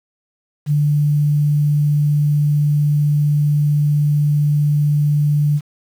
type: tone with quantisation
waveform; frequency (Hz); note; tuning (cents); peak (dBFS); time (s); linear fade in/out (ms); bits
sine; 147.4; D3; +7; -12; 0.66-5.61; 50; 7
effects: none